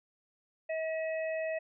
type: harmonic tone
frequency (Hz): 640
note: D#5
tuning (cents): +49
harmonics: 1 / 3 / 4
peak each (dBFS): -32 / -42 / -44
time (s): 0.69-1.59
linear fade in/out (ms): 10
effects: none